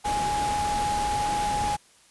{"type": "tone in noise", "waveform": "sine", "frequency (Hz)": 830.6, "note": "G#5", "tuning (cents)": 0, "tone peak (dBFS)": -24, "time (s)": [0.04, 1.77], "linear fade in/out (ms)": 20, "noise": "pink", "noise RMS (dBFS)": -32, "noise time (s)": [0.04, 1.77], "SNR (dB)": 5, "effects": ["white hiss -57 dBFS RMS until 2.1 s", "resampled to 24000 Hz"]}